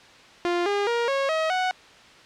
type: tone with pitch steps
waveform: sawtooth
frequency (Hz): 349.2 / 405.8 / 471.5 / 548 / 636.7 / 739.9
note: F4 / G#4 / A#4 / C#5 / D#5 / F#5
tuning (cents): 0 / -40 / +20 / -20 / +40 / 0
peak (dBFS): -18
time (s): 0.45-1.71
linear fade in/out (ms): 0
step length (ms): 210
effects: white hiss -49 dBFS RMS until 2.25 s + low-pass 4000 Hz 12 dB/octave